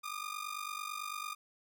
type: ring-modulated tone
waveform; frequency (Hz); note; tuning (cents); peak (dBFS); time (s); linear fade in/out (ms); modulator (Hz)
sawtooth; 1215; D#6; -42; -32; 0.03-1.35; 20; 24.5
effects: none